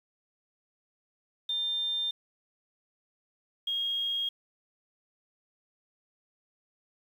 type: tone pair in turn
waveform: sine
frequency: 3600 / 3262 Hz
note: A7 / G#7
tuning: +39 / -32 cents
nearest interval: major second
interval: 171 cents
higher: first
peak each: -28 dBFS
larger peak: neither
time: 1.49-2.11 / 3.67-4.29 s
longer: neither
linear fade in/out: 5 ms
effects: 9-bit